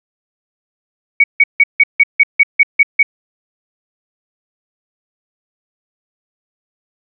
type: tone bursts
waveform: sine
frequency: 2246 Hz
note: C#7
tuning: 22 cents sharp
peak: -4 dBFS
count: 10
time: 1.2-3.03 s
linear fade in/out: 5 ms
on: 39 ms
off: 160 ms
effects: none